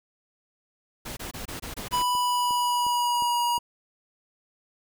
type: noise bursts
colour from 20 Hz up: pink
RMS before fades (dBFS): -36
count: 7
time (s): 1.05-2.028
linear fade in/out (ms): 10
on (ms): 120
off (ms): 23
type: click train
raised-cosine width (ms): 2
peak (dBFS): -29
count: 8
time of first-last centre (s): 1.08-3.58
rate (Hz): 2.8
type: tone with pitch glide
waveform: square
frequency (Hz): 987.8 to 956.9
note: B5 to A#5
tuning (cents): 0 to +45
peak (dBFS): -23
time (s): 1.92-3.59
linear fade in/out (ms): 20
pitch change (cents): -55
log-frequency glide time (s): 2.11-3.43
effects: none